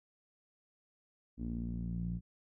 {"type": "tone with low-pass filter sweep", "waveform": "sawtooth", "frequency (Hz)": 58.27, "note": "A#1", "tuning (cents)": 0, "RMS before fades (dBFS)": -38, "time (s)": [1.37, 2.21], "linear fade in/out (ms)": 50, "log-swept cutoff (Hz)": [260, 160], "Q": 5, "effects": []}